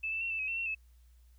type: tone with pitch steps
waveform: sine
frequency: 2627 / 2650 / 2722 / 2647 / 2546 / 2698 / 2721 / 2601 Hz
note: E7 / E7 / F7 / E7 / D#7 / E7 / F7 / E7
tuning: -7 / +9 / -45 / +7 / +39 / +40 / -46 / -24 cents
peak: -32 dBFS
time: 0.03-0.75 s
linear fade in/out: 10 ms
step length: 90 ms
effects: added 60 Hz sine -57 dBFS peak until 1.38 s + white hiss -74 dBFS RMS until 1.38 s